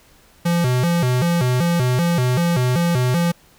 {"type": "tone with vibrato", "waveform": "square", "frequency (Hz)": 146.83, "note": "D3", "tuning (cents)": 0, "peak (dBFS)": -16, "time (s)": [0.45, 3.32], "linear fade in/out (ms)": 10, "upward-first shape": "square", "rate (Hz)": 2.6, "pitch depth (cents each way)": 270, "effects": ["pink hiss -52 dBFS RMS until 3.58 s"]}